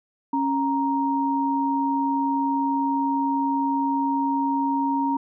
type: tone pair together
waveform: sine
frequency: 275.1 / 935 Hz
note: C#4 / A#5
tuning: -13 / +5 cents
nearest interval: octave + major sixth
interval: 2118 cents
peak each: -23 dBFS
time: 0.33-5.17 s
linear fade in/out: 5 ms
effects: none